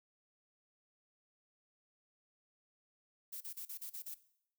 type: noise bursts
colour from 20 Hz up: violet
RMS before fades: -45 dBFS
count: 7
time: 3.32-4.146 s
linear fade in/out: 10 ms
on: 88 ms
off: 35 ms
effects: noise-tail reverb RT60 0.7 s tail -17 dB re dry